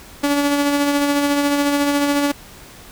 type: tone with tremolo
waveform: sawtooth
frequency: 286.3 Hz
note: D4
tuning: 44 cents flat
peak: -10 dBFS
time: 0.23-2.32 s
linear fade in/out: 10 ms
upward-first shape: sine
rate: 14 Hz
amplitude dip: 35%
effects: pink hiss -41 dBFS RMS until 2.91 s